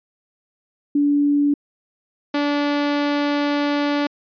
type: tone pair in turn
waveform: sine / sawtooth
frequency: 288.5 / 289.6 Hz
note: D4 / D4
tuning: -31 / -24 cents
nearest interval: unison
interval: 7 cents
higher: second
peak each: -14 dBFS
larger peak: neither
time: 0.95-1.54 / 2.34-4.07 s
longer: second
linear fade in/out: 5 ms
effects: resampled to 11025 Hz